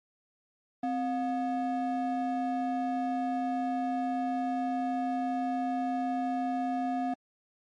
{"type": "ring-modulated tone", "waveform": "triangle", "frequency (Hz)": 487.4, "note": "B4", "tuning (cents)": -23, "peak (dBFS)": -23, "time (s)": [0.83, 7.14], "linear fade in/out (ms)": 5, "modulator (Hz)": 227, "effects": ["MP3 48 kbps"]}